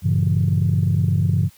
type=chord; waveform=sine; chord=G diminished seventh; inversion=none; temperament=just; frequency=98 / 117.6 / 141.12 / 169.34 Hz; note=G2 / Bb2 / Db3 / Fb3; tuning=0 / +16 / +31 / +47 cents; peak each=-18 / -23 / -20 / -21 dBFS; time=0.02-1.5 s; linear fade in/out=50 ms; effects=tanh soft clip ceiling -8 dBFS + white hiss -52 dBFS RMS until 1.57 s